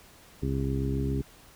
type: harmonic tone with a mistuned harmonic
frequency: 67.4 Hz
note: C#2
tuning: 48 cents flat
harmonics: 1 / 2 / 3 / 4 / 5 / 6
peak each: -31 / -30 / -37 / -33 / -39 / -36 dBFS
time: 0.42-1.22 s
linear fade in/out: 10 ms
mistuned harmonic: 1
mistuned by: -16 cents
effects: pink hiss -54 dBFS RMS until 1.55 s